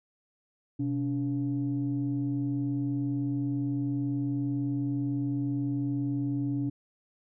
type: tone pair together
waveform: sine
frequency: 126.9 / 284.9 Hz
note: B2 / C#4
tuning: +47 / +48 cents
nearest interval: octave + major second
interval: 1401 cents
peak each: -30 / -28 dBFS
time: 0.79-6.7 s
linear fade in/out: 10 ms
effects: tanh soft clip ceiling -21 dBFS